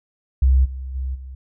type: tone with level steps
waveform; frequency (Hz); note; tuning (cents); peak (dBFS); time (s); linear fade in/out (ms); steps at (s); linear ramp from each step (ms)
sine; 65.41; C2; 0; -11 / -27 / -22 / -32; 0.42-1.35; 5; 0.64 / 0.94 / 1.14; 20
effects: none